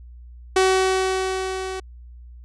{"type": "tone with level ramp", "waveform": "sawtooth", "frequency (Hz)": 377.6, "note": "F#4", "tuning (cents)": 35, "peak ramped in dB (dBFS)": [-10, -24], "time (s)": [0.56, 1.8], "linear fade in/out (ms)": 5, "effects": ["added 60 Hz sine -39 dBFS peak until 2.44 s", "resampled to 22050 Hz"]}